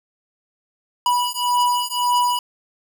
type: beating tone pair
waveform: square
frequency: 978 / 979.8 Hz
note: B5 / B5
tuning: -17 / -14 cents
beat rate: 1.8 Hz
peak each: -21 dBFS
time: 1.06-2.39 s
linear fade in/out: 2 ms
effects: none